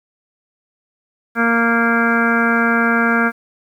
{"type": "harmonic tone", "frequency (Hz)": 232.1, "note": "A#3", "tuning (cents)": -7, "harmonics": [1, 2, 3, 4, 5, 6, 7, 9, 10], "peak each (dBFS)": [-17, -23, -24, -27, -25, -18, -19, -29, -29], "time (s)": [1.35, 3.32], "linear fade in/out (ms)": 50, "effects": ["8-bit"]}